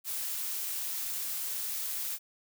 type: noise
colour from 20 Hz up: blue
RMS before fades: -35 dBFS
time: 0.04-2.19 s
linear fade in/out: 50 ms
effects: none